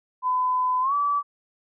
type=tone with pitch glide; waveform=sine; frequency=1009 to 1152.4 Hz; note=B5 to D6; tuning=+37 to -33 cents; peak=-20 dBFS; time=0.22-1.23 s; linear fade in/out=50 ms; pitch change=+230 cents; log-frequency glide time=0.81-0.94 s; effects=none